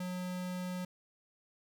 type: tone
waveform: square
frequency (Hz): 181.5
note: F#3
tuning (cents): -33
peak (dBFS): -37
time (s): 0-0.85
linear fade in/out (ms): 5
effects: none